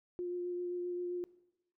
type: tone with vibrato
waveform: sine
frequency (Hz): 354.4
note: F4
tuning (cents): +25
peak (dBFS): -35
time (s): 0.19-1.24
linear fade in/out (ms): 0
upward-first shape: sine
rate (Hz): 7.6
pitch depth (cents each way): 11
effects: noise-tail reverb RT60 0.9 s tail -19 dB re dry